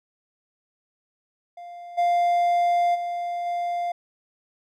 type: tone with level steps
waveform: triangle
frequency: 698.5 Hz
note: F5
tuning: in tune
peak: -35 / -16 / -24 / -22 dBFS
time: 1.57-3.92 s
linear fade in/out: 5 ms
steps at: 1.97 / 2.94 / 3.45 s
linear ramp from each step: 20 ms
effects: none